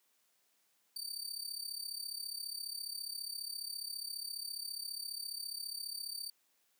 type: tone with amplitude modulation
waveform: sawtooth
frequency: 4607 Hz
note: D8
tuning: 34 cents flat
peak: -34 dBFS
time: 0.96-6.3 s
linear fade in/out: 5 ms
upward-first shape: sine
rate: 34.7 Hz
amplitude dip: 80%
effects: white hiss -75 dBFS RMS until 6.79 s + high-pass 200 Hz 12 dB/octave